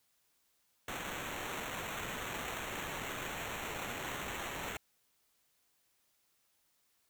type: noise with sample-and-hold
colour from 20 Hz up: violet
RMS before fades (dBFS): -41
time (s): 0.88-4.77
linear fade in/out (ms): 2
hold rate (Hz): 4900
effects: white hiss -75 dBFS RMS until 7.09 s